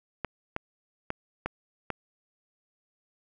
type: clicks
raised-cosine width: 0.5 ms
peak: -15 dBFS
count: 5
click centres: 0.247 / 0.564 / 1.104 / 1.46 / 1.903 s
effects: none